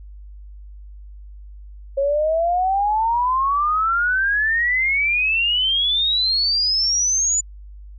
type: exponential sweep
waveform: sine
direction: up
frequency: 543 to 7040 Hz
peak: -16 dBFS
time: 1.97-7.41 s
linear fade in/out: 10 ms
effects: added 50 Hz sine -36 dBFS peak until 7.98 s